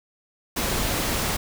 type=noise; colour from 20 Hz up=pink; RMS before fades=-25 dBFS; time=0.56-1.37 s; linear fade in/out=10 ms; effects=none